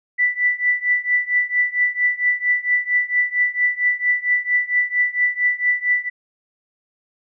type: tone with tremolo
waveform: sine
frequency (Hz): 1975.5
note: B6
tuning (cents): 0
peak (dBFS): -12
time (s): 0.18-6.1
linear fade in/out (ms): 20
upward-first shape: triangle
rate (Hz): 4.4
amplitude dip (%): 95
effects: none